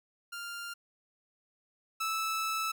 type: tone pair in turn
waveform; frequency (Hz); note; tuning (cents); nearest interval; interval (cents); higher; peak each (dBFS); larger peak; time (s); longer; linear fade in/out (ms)
sawtooth; 1396.9 / 1311.5; F6 / E6; 0 / -9; minor second; 109; first; -35 / -27; second; 0.32-0.74 / 2-2.72; second; 10
effects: none